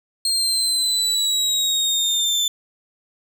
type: linear sweep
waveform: 30% pulse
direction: down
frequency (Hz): 4225 to 3520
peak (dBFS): -15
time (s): 0.25-2.48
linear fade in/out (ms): 2
effects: none